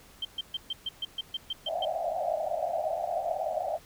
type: tone bursts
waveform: sine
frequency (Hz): 3137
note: G7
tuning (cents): +1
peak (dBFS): -29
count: 11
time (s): 0.22-1.85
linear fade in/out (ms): 5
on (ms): 30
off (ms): 130
type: band-pass noise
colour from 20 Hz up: white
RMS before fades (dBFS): -31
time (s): 1.66-3.79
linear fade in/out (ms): 50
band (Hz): 590 to 750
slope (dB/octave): 96
effects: pink hiss -55 dBFS RMS until 3.85 s